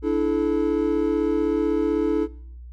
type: chord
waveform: triangle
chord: D suspended second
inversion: none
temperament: equal with one note detuned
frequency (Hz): 293.7 / 329.6 / 432.2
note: D4 / E4 / A4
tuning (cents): 0 / 0 / -31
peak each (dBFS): -22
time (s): 0.02-2.28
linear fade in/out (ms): 50
effects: noise-tail reverb RT60 0.7 s tail -22 dB re dry + added 60 Hz sine -37 dBFS peak until 2.72 s